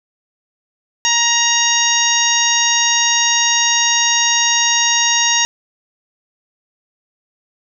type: harmonic tone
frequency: 940 Hz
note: A#5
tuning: 14 cents sharp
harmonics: 1 / 2 / 3 / 4 / 5 / 6 / 7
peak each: -21 / -20 / -19 / -20 / -29 / -18 / -18 dBFS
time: 1.05-5.45 s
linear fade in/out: 0 ms
effects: none